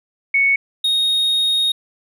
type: tone pair in turn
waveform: sine / triangle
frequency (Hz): 2217 / 3729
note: C#7 / A#7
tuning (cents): 0 / 0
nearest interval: major sixth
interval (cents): 900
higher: second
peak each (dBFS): -12 / -13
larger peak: first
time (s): 0.34-0.56 / 0.84-1.72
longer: second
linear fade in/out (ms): 5
effects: none